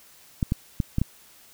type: clicks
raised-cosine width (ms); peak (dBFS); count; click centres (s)
5; -10; 5; 0.428 / 0.521 / 0.802 / 0.984 / 1.016
effects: white hiss -53 dBFS RMS until 1.53 s